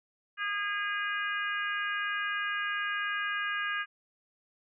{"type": "harmonic tone", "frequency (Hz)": 409, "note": "G#4", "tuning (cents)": -26, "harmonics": [3, 4, 5, 6, 7], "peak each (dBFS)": [-36, -32, -41, -40, -41], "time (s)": [0.37, 3.86], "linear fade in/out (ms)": 50, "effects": []}